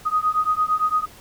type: beating tone pair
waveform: sine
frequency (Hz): 1244 / 1252.8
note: D#6 / D#6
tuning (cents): -1 / +11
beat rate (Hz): 8.8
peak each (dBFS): -21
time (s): 0.05-1.06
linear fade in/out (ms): 20
effects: pink hiss -46 dBFS RMS until 1.2 s